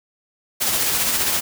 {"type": "noise with tremolo", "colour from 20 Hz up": "white", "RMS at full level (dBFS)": -19, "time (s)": [0.6, 1.41], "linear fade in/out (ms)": 20, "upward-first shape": "sine", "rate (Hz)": 15, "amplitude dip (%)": 30, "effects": []}